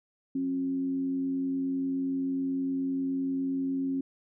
sine tone with frequency modulation, 269.3 Hz, C#4, 50 cents flat, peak -27 dBFS, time 0.35-4.01 s, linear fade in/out 5 ms, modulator 90.3 Hz, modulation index 0.28, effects none

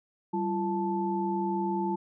sine tone cluster, 193.9 / 343.1 / 877 Hz, G3 / F4 / A5, -19 / -31 / -6 cents, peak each -31 dBFS, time 0.33-1.96 s, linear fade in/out 10 ms, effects none

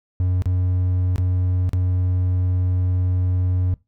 triangle tone with dropouts, 91.1 Hz, F#2, 26 cents flat, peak -15 dBFS, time 0.2-3.74 s, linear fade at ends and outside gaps 0 ms, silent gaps 0.421-0.457 / 1.159-1.181 / 1.692-1.733 s, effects noise-tail reverb RT60 0.2 s tail -19 dB re dry

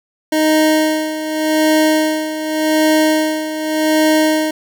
25% pulse tone with tremolo, 311.1 Hz, D#4, in tune, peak -6 dBFS, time 0.32-4.51 s, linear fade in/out 5 ms, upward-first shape sine, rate 0.86 Hz, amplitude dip 70%, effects none

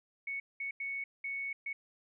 sine tone bursts at uneven times, 2217 Hz, C#7, in tune, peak -35 dBFS, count 5, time 0.27-0.4 / 0.6-0.71 / 0.8-1.04 / 1.24-1.53 / 1.66-1.73 s, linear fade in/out 5 ms, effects none

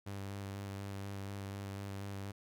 sawtooth tone with vibrato, 99 Hz, G2, 18 cents sharp, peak -37 dBFS, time 0.06-2.32 s, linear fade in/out 10 ms, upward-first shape square, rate 4.1 Hz, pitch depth 13 cents each way, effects none

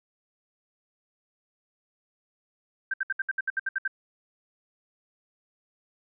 sine tone bursts, 1568 Hz, G6, in tune, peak -24 dBFS, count 11, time 2.91-3.878 s, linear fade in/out 5 ms, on 28 ms, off 66 ms, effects none

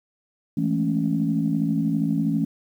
sine chord, A major seventh, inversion second, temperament equal, 164.81 / 207.7 / 220 / 277.2 Hz, E3 / G#3 / A3 / C#4, 0 / 0 / 0 / 0 cents, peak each -24 / -29 / -25 / -24 dBFS, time 0.57-2.45 s, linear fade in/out 5 ms, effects tanh soft clip ceiling -10 dBFS + 9-bit

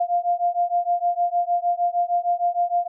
sine beating tone pair, 697 / 703.5 Hz, F5 / F5, -4 / +12 cents, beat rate 6.5 Hz, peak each -22 dBFS, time 0-2.88 s, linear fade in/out 10 ms, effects none

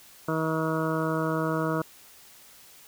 harmonic tone, 159.5 Hz, D#3, 43 cents sharp, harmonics 1 / 2 / 3 / 4 / 6 / 7 / 8 / 9, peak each -30 / -30 / -32 / -33 / -37 / -36 / -35 / -37 dBFS, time 0.28-1.82 s, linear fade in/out 5 ms, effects white hiss -52 dBFS RMS until 2.87 s

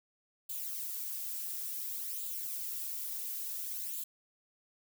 violet noise with flanger, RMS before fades -39 dBFS, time 0.49-4.04 s, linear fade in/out 5 ms, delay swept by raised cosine 0.26 to 3.06 ms, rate 0.57 Hz, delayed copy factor +0.6, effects none

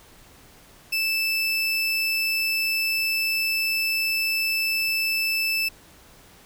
30% pulse tone, 2637 Hz, E7, in tune, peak -19 dBFS, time 0.92-5.69 s, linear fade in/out 10 ms, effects pink hiss -51 dBFS RMS until 6.45 s

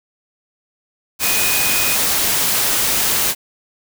sine tone in noise, 2489 Hz, D#7, in tune, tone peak -22 dBFS, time 1.2-1.98 s, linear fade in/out 50 ms, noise white, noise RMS -17 dBFS, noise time 1.19-3.35 s, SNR -8 dB, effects none

